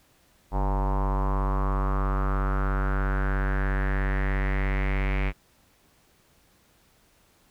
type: tone with low-pass filter sweep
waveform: square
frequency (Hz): 48.47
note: G1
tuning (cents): -19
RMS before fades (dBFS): -25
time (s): 0.51-5.33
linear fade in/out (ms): 50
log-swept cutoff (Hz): 890 to 2300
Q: 5.1
effects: pink hiss -62 dBFS RMS until 7.5 s